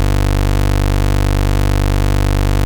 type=tone; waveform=25% pulse; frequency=49 Hz; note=G1; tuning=in tune; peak=-7 dBFS; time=0-2.65 s; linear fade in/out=0 ms; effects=none